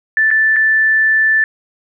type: tone with dropouts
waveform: sine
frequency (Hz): 1760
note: A6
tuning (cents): 0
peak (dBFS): -9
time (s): 0.17-1.44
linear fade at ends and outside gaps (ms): 1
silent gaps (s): 0.305-0.312 / 0.561-0.565
effects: none